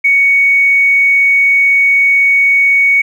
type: tone with tanh clipping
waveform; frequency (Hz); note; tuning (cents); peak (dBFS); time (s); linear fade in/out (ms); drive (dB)
triangle; 2231; C#7; +11; -6; 0.04-3.02; 10; 3
effects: none